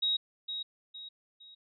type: tone with echo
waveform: sine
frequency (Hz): 3796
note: A#7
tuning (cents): +31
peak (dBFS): -26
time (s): 0.02-0.17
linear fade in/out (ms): 10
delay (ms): 460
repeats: 3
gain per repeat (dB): -8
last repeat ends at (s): 1.55
effects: none